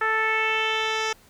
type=tone with low-pass filter sweep; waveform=10% pulse; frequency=440 Hz; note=A4; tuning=in tune; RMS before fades=-24 dBFS; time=0.01-1.13 s; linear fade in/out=5 ms; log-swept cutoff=1600 to 5100 Hz; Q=3; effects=pink hiss -55 dBFS RMS until 1.29 s